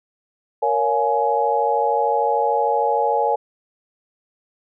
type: chord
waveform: sine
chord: Bb minor seventh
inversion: none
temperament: just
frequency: 466.2 / 559.4 / 699.2 / 839.1 Hz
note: Bb4 / Db5 / F5 / Ab5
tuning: 0 / +16 / +2 / +18 cents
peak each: -22 / -23 / -25 / -19 dBFS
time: 0.62-3.36 s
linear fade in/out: 10 ms
effects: none